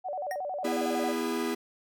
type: tone with vibrato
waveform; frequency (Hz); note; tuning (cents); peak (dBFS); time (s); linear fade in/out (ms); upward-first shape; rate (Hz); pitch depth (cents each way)
sine; 659.3; E5; 0; -31; 0.04-1.13; 20; square; 11; 210
type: tone with exponential decay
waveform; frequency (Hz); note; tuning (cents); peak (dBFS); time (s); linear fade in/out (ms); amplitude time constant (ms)
square; 1864.7; A#6; 0; -32; 0.31-0.4; 1; 18
type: chord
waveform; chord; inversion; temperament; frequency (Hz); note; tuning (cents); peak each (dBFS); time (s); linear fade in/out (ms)
45% pulse; E major; second; equal with one note detuned; 246.9 / 329.6 / 407.2; B3 / E4 / G#4; 0 / 0 / -34; -33; 0.64-1.55; 10
effects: none